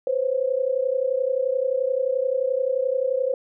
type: tone pair together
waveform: sine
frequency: 505.5 / 537 Hz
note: B4 / C5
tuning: +40 / +45 cents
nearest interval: minor second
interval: 105 cents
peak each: -23 dBFS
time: 0.07-3.34 s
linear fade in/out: 2 ms
effects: none